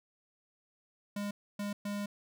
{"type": "tone bursts at uneven times", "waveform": "square", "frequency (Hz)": 204, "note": "G#3", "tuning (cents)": -31, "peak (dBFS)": -35, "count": 3, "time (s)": [[1.16, 1.31], [1.59, 1.73], [1.85, 2.06]], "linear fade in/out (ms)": 5, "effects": []}